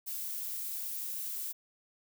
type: noise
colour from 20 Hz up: violet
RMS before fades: -38 dBFS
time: 0.06-1.53 s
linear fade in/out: 20 ms
effects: none